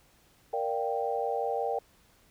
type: chord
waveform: sine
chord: G minor seventh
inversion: first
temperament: equal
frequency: 466.2 / 587.3 / 698.5 / 784 Hz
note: Bb4 / D5 / F5 / G5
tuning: 0 / 0 / 0 / 0 cents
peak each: -32 / -35 / -36 / -32 dBFS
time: 0.53-1.79 s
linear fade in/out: 5 ms
effects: pink hiss -63 dBFS RMS until 2.3 s